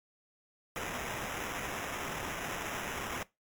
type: noise with sample-and-hold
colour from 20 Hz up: white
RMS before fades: -38 dBFS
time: 0.76-3.23 s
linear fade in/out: 0 ms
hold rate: 4410 Hz
effects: noise-tail reverb RT60 0.2 s tail -20 dB re dry + MP3 96 kbps